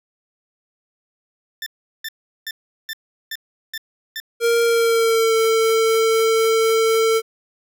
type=tone bursts; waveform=20% pulse; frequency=1780 Hz; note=A6; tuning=20 cents sharp; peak=-21 dBFS; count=7; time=1.62-4.201 s; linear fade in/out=2 ms; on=43 ms; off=380 ms
type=tone with pitch glide; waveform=square; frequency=466.2 to 448 Hz; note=A#4 to A4; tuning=0 to +31 cents; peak=-15 dBFS; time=4.4-7.22 s; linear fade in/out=50 ms; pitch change=-69 cents; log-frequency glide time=4.64-5.33 s
effects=none